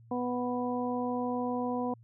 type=harmonic tone; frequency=246.9 Hz; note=B3; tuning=in tune; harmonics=1 / 2 / 3 / 4; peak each=-32 / -35 / -37 / -38 dBFS; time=0.11-1.94 s; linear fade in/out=5 ms; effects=added 115 Hz sine -53 dBFS peak until 2.03 s